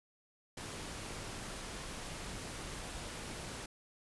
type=noise; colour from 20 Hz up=pink; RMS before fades=-44 dBFS; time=0.57-3.66 s; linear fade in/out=5 ms; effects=resampled to 24000 Hz